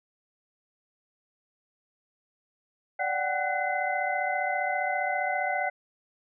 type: tone cluster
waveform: sine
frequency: 585 / 738 / 773 / 1493 / 2047 Hz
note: D5 / F#5 / G5 / F#6 / C7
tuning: -7 / -5 / -24 / +15 / -38 cents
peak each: -34 / -30 / -32 / -34 / -32 dBFS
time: 2.99-5.7 s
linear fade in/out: 10 ms
effects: none